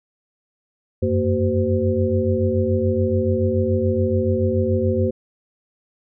sine tone cluster, 90.8 / 97.8 / 229.8 / 377.9 / 513 Hz, F#2 / G2 / A#3 / F#4 / C5, -32 / -4 / -25 / +37 / -34 cents, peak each -23 dBFS, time 1.02-5.11 s, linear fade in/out 10 ms, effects none

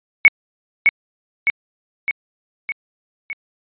sine tone with echo, 2217 Hz, C#7, in tune, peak -4 dBFS, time 0.25-0.28 s, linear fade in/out 0 ms, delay 610 ms, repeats 5, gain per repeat -4 dB, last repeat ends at 3.33 s, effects resampled to 8000 Hz

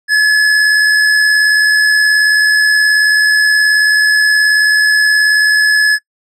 square tone with amplitude modulation, 1707 Hz, G#6, 47 cents sharp, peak -6 dBFS, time 0.08-5.99 s, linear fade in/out 50 ms, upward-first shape sine, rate 78.7 Hz, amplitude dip 30%, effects noise-tail reverb RT60 0.1 s tail -25 dB re dry + low-pass 8000 Hz 12 dB/octave

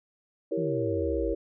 sine chord, E diminished seventh, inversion none, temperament equal, 329.6 / 392 / 466.2 / 554.4 Hz, E4 / G4 / Bb4 / Db5, 0 / 0 / 0 / 0 cents, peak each -31 / -33 / -31 / -33 dBFS, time 0.51-1.35 s, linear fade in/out 10 ms
sine exponential sweep, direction down, 176.7 to 49.37 Hz, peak -32 dBFS, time 0.57-1.34 s, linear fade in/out 10 ms
effects none

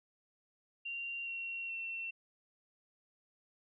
sine tone with pitch steps, 2768 / 2736 / 2705 Hz, F7 / F7 / E7, -16 / -36 / +44 cents, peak -38 dBFS, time 0.85-2.11 s, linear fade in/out 10 ms, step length 420 ms, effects none

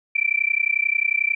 sine tone with amplitude modulation, 2343 Hz, D7, 5 cents flat, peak -14 dBFS, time 0.15-1.35 s, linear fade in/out 10 ms, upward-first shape sine, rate 31.2 Hz, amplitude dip 100%, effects none

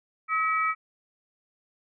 sine tone cluster, 1281 / 1929 / 2295 Hz, E6 / B6 / D7, -50 / -41 / -40 cents, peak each -24 / -33 / -29 dBFS, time 0.28-0.75 s, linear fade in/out 50 ms, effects none

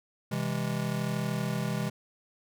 square chord, C augmented, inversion none, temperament just, 130.81 / 163.52 / 204.4 Hz, C3 / E3 / G#3, 0 / -14 / -27 cents, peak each -34 dBFS, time 0.31-1.9 s, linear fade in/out 10 ms, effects none

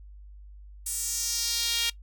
sawtooth tone with high-pass filter sweep, 466.2 Hz, A#4, in tune, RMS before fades -29 dBFS, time 0.86-1.9 s, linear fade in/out 5 ms, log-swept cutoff 8900 to 3100 Hz, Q 2.2, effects noise-tail reverb RT60 0.1 s tail -20 dB re dry + added 50 Hz sine -44 dBFS peak until 2.02 s

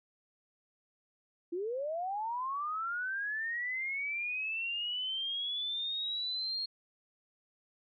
sine linear sweep, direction up, 329.4 to 4275 Hz, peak -33 dBFS, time 1.52-6.66 s, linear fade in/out 10 ms, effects none

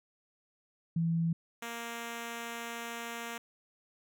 sine / 5% pulse tone pair in turn, 166 / 233.3 Hz, E3 / A#3, +12 / +2 cents, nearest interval tritone, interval 590 cents, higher second, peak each -27 dBFS, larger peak neither, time 0.96-1.33 / 1.62-3.38 s, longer second, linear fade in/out 5 ms, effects none

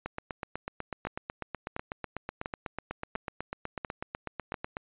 two click trains, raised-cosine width 0.5 ms, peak -19 / -18 dBFS, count 39 / 6, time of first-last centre 0.06-4.769 / 1.07-4.542 s, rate 8.07 / 1.44 Hz, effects resampled to 8000 Hz

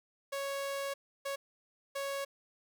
sawtooth tone bursts at uneven times, 554.4 Hz, C#5, in tune, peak -31 dBFS, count 3, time 0.32-0.94 / 1.25-1.36 / 1.95-2.25 s, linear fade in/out 10 ms, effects none

